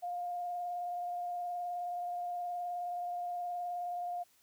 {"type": "tone with vibrato", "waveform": "sine", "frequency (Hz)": 707, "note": "F5", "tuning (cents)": 21, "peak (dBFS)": -35, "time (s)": [0.02, 4.24], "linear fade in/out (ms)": 20, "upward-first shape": "triangle", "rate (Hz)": 19, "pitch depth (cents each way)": 21, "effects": ["white hiss -68 dBFS RMS until 4.42 s"]}